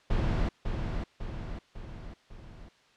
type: noise with echo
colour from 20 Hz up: brown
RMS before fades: -27 dBFS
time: 0.1-0.49 s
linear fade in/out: 5 ms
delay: 550 ms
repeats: 4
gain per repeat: -5 dB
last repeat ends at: 2.69 s
effects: white hiss -62 dBFS RMS until 2.96 s + low-pass 4000 Hz 12 dB/octave